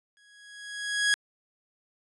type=tone with exponential growth; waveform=sawtooth; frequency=1661.2 Hz; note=G#6; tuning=in tune; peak=-16 dBFS; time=0.17-1.14 s; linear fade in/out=0 ms; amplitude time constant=210 ms; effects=resampled to 24000 Hz